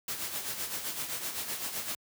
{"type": "noise with tremolo", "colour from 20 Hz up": "white", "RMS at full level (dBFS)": -34, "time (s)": [0.08, 1.95], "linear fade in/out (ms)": 2, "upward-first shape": "sine", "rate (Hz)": 7.8, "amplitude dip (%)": 55, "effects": ["high-pass 80 Hz 12 dB/octave"]}